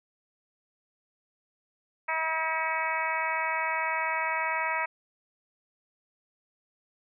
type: harmonic tone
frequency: 320.5 Hz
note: E4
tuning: 49 cents flat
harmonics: 2 / 3 / 4 / 5 / 6 / 7 / 8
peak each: -37 / -31 / -35 / -37 / -34 / -33 / -39 dBFS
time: 2.08-4.86 s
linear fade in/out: 10 ms
effects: none